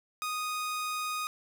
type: tone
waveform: sawtooth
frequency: 1242 Hz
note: D#6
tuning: 3 cents flat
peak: -28 dBFS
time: 0.22-1.27 s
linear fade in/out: 0 ms
effects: none